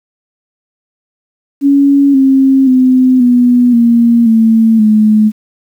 sine tone with pitch steps, 280.1 / 267.9 / 256.3 / 245.1 / 234.4 / 224.3 / 214.5 Hz, C#4 / C4 / C4 / B3 / A#3 / A3 / A3, +18 / +41 / -36 / -13 / +10 / +34 / -44 cents, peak -4 dBFS, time 1.61-5.32 s, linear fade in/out 50 ms, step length 530 ms, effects 7-bit

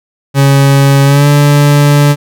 40% pulse tone with pitch glide, 138.59 to 145.06 Hz, C#3 to D3, 0 to -21 cents, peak -3 dBFS, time 0.34-2.16 s, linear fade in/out 50 ms, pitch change +79 cents, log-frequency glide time 1.04-1.27 s, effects none

